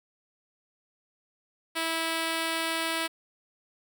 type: tone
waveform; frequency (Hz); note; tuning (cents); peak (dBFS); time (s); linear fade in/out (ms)
5% pulse; 326.9; E4; -14; -16; 1.75-3.08; 20
effects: none